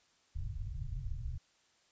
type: low-pass noise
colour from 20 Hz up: pink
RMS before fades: -39 dBFS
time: 0.35-1.38 s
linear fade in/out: 10 ms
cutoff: 140 Hz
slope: 96 dB/octave
effects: white hiss -70 dBFS RMS until 1.91 s + resampled to 16000 Hz